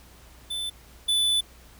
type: tone pair in turn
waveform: square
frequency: 3520 / 3488 Hz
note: A7 / A7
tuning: 0 / -16 cents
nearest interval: unison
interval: 16 cents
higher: first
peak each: -29 / -21 dBFS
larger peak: second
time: 0.5-0.7 / 1.08-1.41 s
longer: second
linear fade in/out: 10 ms
effects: added 60 Hz sine -51 dBFS peak until 1.79 s + pink hiss -53 dBFS RMS until 1.79 s